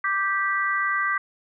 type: chord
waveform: sine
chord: G major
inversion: second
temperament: just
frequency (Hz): 1176 / 1568 / 1960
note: D6 / G6 / B6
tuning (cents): +2 / 0 / -14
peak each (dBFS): -25 / -26 / -26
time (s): 0.04-1.18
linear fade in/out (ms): 5
effects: none